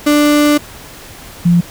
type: tone pair in turn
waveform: 35% pulse / sine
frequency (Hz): 295 / 173.04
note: D4 / F3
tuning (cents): +8 / -16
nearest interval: major sixth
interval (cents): 924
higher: first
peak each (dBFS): -6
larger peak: neither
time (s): 0.06-0.58 / 1.45-1.61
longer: first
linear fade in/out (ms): 10
effects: pink hiss -34 dBFS RMS until 1.7 s